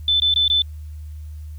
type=tone bursts; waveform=sine; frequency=3520 Hz; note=A7; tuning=in tune; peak=-14 dBFS; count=4; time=0.08-0.62 s; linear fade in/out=2 ms; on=120 ms; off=20 ms; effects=added 76 Hz sine -31 dBFS peak until 1.58 s + white hiss -59 dBFS RMS until 1.58 s